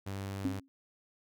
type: tone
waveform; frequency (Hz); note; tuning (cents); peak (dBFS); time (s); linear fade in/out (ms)
sawtooth; 97.9; G2; -2; -33; 0.06-0.6; 10
type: tone with exponential decay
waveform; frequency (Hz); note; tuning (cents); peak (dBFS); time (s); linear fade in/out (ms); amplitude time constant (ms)
sine; 270.6; C#4; -42; -26; 0.45-0.68; 0; 49
effects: none